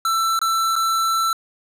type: tone with dropouts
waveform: square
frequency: 1334 Hz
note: E6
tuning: 20 cents sharp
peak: -18 dBFS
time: 0.05-1.33 s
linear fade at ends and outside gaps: 2 ms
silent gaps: 0.391-0.415 / 0.756-0.762 s
effects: resampled to 32000 Hz + 8-bit